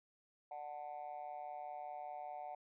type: tone with amplitude modulation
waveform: sine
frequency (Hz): 740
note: F#5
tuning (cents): 0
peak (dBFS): -38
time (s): 0.51-2.55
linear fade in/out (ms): 5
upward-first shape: sine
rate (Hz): 145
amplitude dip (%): 100
effects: tanh soft clip ceiling -39 dBFS